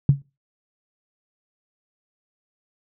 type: tone with exponential decay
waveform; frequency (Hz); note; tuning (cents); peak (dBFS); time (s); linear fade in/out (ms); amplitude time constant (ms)
sine; 140; C#3; +18; -7; 0.09-0.22; 2; 28
effects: noise-tail reverb RT60 0.3 s tail -24 dB re dry